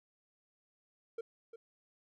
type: tone with echo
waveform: triangle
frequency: 457.6 Hz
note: A#4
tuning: 32 cents flat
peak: -35 dBFS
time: 1.18-1.21 s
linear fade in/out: 5 ms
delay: 350 ms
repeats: 1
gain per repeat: -11 dB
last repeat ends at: 1.56 s
effects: none